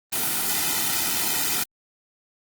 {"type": "noise with comb filter", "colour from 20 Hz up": "white", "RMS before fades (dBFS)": -24, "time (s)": [0.12, 1.64], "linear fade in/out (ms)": 10, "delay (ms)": 1.8, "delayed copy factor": -0.75, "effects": ["Opus 24 kbps"]}